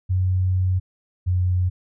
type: tone pair in turn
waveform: sine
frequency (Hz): 92.5 / 90.75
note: F#2 / F#2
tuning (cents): 0 / -33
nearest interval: unison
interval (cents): 33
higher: first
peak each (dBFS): -17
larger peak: neither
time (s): 0.09-0.8 / 1.26-1.7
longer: first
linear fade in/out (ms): 20
effects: none